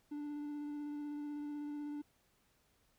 triangle tone with vibrato, 293.7 Hz, D4, in tune, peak -38 dBFS, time 0.11-2.02 s, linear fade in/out 10 ms, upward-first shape square, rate 16 Hz, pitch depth 11 cents each way, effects pink hiss -74 dBFS RMS until 2.98 s

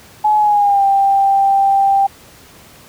sine tone with pitch glide, 849 to 787.6 Hz, G#5 to G5, +38 to +8 cents, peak -9 dBFS, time 0.24-2.07 s, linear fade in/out 10 ms, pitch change -130 cents, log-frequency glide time 0.38-0.85 s, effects pink hiss -42 dBFS RMS until 2.88 s + high-pass 60 Hz 12 dB/octave

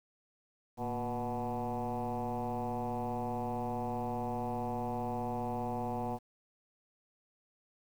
sine tone with frequency modulation, 486.4 Hz, B4, 26 cents flat, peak -32 dBFS, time 0.77-6.19 s, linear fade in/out 50 ms, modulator 126 Hz, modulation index 3.3, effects tanh soft clip ceiling -28 dBFS + 10-bit

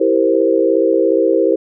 sine chord, C dominant seventh, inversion first, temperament equal, 329.6 / 392 / 466.2 / 523.3 Hz, E4 / G4 / Bb4 / C5, 0 / 0 / 0 / 0 cents, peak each -16 dBFS, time 0-1.56 s, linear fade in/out 10 ms, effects none

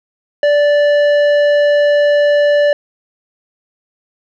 triangle tone with tanh clipping, 584 Hz, D5, 10 cents flat, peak -10 dBFS, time 0.43-2.73 s, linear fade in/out 2 ms, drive 15 dB, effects none

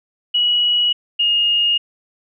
sine tone pair in turn, 2919 / 2849 Hz, F#7 / F7, -24 / +34 cents, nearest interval unison, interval 42 cents, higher first, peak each -13 dBFS, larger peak neither, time 0.34-0.93 / 1.19-1.78 s, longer neither, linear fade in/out 10 ms, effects none

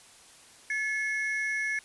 triangle ring-modulated tone, 1947 Hz, B6, 25 cents flat, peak -23 dBFS, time 0.7-1.79 s, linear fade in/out 2 ms, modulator 229 Hz, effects white hiss -54 dBFS RMS until 1.84 s + resampled to 24000 Hz

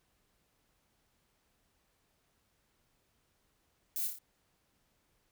violet noise with echo, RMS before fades -36 dBFS, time 3.96-4.07 s, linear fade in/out 0 ms, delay 29 ms, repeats 4, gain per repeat -4 dB, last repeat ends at 4.186 s, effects pink hiss -75 dBFS RMS until 5.31 s

